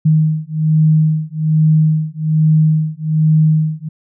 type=beating tone pair; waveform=sine; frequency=155.56 / 156.76 Hz; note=D#3 / D#3; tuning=0 / +13 cents; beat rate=1.2 Hz; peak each=-13 dBFS; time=0.05-3.89 s; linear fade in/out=10 ms; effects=none